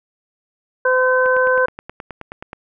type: harmonic tone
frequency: 511 Hz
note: C5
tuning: 41 cents flat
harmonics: 1 / 2 / 3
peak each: -15 / -20 / -17 dBFS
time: 0.85-1.66 s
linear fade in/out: 5 ms
type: click train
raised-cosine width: 0.5 ms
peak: -16 dBFS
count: 13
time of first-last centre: 1.26-2.531 s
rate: 9.44 Hz
effects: none